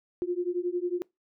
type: beating tone pair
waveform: sine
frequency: 349.2 / 360.2 Hz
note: F4 / F#4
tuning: 0 / -46 cents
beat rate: 11 Hz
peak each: -30 / -30 dBFS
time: 0.22-1.02 s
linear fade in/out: 0 ms
effects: noise-tail reverb RT60 0.2 s tail -24 dB re dry